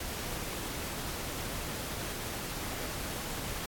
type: noise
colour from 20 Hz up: pink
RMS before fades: -38 dBFS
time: 0-3.66 s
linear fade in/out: 5 ms
effects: AAC 64 kbps